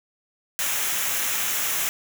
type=noise with comb filter; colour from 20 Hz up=white; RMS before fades=-25 dBFS; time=0.59-1.89 s; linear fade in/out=0 ms; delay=0.22 ms; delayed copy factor=-0.55; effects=none